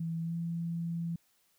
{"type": "tone with pitch glide", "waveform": "sine", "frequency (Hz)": [164.81, 168.27], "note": ["E3", "E3"], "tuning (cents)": [0, 36], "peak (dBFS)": -32, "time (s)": [0, 1.16], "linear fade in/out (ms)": 5, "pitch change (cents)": 36, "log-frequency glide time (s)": [0.22, 0.34], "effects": ["white hiss -71 dBFS RMS until 1.58 s"]}